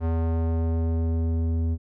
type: tone with low-pass filter sweep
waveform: square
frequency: 82.2 Hz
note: E2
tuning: 4 cents flat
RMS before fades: -24 dBFS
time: 0-1.78 s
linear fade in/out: 50 ms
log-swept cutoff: 1000 to 260 Hz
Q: 0.79
effects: none